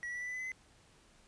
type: tone with pitch steps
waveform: triangle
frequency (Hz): 1929 / 1944.7 / 1960.5 / 1976.4 / 1992.4 / 2009 / 2025 / 2041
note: B6 / B6 / B6 / B6 / B6 / B6 / B6 / C7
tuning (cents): -41 / -27 / -13 / +1 / +15 / +29 / +43 / -44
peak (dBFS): -36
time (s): 0.03-0.518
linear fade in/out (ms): 0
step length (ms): 61
effects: pink hiss -64 dBFS RMS until 1.27 s + resampled to 22050 Hz